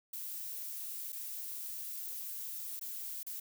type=noise with dropouts; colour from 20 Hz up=violet; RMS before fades=-42 dBFS; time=0.13-3.4 s; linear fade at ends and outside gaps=5 ms; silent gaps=1.123-1.127 / 2.795-2.812 / 3.231-3.265 s; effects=none